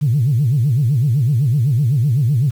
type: tone with vibrato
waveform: sine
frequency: 130 Hz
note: C3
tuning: 11 cents flat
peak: -11 dBFS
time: 0.01-2.51 s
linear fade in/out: 20 ms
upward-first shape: sine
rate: 7.9 Hz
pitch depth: 280 cents each way
effects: tanh soft clip ceiling -7 dBFS + 7-bit